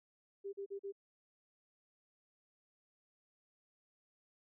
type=tone bursts; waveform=sine; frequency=396.8 Hz; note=G4; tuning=21 cents sharp; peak=-40 dBFS; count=4; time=0.44-0.924 s; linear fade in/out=20 ms; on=91 ms; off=40 ms; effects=none